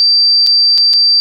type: tone with dropouts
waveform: sine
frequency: 4681 Hz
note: D8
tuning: 7 cents flat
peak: -6 dBFS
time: 0-1.2 s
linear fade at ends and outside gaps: 0 ms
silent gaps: 0.465-0.471 / 0.777-0.781 / 0.932-0.936 s
effects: none